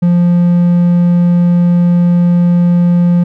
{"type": "tone", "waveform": "triangle", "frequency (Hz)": 174.61, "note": "F3", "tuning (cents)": 0, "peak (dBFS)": -4, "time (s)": [0.02, 3.24], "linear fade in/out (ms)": 10, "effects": []}